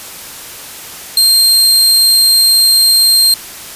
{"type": "tone", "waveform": "sawtooth", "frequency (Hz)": 4186, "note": "C8", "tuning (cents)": 0, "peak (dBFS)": -3, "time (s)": [1.17, 3.34], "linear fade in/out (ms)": 2, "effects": ["white hiss -29 dBFS RMS until 3.75 s", "resampled to 32000 Hz"]}